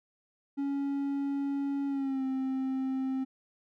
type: tone with pitch glide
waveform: triangle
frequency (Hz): 279.3 to 263.9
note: C#4 to C4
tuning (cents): +13 to +15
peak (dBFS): -27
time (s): 0.57-3.25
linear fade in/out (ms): 20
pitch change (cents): -98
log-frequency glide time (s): 1.87-2.24
effects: none